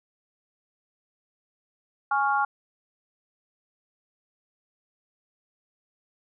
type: chord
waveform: sine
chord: Db major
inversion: second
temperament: equal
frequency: 830.6 / 1108.7 / 1396.9 Hz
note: Ab5 / Db6 / F6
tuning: 0 / 0 / 0 cents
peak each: -24 / -27 / -26 dBFS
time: 2.11-2.45 s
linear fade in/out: 5 ms
effects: none